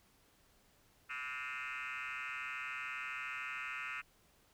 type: tone with frequency modulation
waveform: sine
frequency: 1955 Hz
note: B6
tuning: 18 cents flat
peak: -38 dBFS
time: 1.09-4.02 s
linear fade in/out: 20 ms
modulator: 133 Hz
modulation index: 5.6
effects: tanh soft clip ceiling -37 dBFS + pink hiss -69 dBFS RMS until 4.53 s